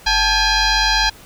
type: tone with frequency modulation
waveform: sine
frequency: 1600 Hz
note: G6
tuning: 35 cents sharp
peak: -12 dBFS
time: 0.06-1.1 s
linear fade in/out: 10 ms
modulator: 824 Hz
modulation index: 4.3
effects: tanh soft clip ceiling -8 dBFS + pink hiss -43 dBFS RMS until 1.25 s